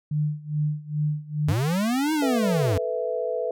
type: tone with tremolo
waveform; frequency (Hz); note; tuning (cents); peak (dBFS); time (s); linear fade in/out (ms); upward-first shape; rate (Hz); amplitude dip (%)
sine; 150.3; D3; +40; -20; 0.11-1.53; 5; sine; 2.4; 90
type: linear two-way sweep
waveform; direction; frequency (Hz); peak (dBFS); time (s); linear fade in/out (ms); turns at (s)
square; up then down; 85.7 to 318.8 to 85.7; -22; 1.48-2.78; 5; 2.13
type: chord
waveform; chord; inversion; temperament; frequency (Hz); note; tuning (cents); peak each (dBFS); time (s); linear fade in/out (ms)
sine; A suspended second; none; just; 440 / 495 / 660; A4 / B4 / E5; 0 / +4 / +2; -30 / -27 / -29; 2.22-3.51; 2
effects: none